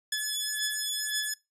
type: beating tone pair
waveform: 10% pulse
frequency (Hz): 1713 / 1714.9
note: A6 / A6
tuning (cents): -47 / -45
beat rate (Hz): 1.9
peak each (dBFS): -23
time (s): 0.12-1.34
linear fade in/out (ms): 5
effects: noise-tail reverb RT60 0.2 s tail -21 dB re dry + resampled to 32000 Hz